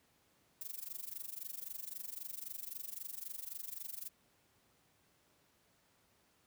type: noise with amplitude modulation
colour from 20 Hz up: violet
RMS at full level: -42 dBFS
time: 0.61-4.09 s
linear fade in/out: 0 ms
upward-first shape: sine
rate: 23.8 Hz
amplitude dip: 90%
effects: pink hiss -72 dBFS RMS until 6.46 s + high-pass 80 Hz 12 dB/octave